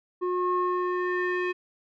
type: tone with low-pass filter sweep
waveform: square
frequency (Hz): 360.7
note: F#4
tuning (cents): -44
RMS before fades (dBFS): -27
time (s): 0.21-1.53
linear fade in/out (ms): 20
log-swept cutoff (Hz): 850 to 2300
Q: 4
effects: none